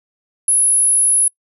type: tone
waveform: sine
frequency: 10548 Hz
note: E9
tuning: in tune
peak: -10 dBFS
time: 0.48-1.28 s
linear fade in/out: 2 ms
effects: noise-tail reverb RT60 0.1 s tail -26 dB re dry